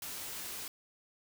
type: noise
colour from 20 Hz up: white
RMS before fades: -42 dBFS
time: 0.02-0.68 s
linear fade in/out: 2 ms
effects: none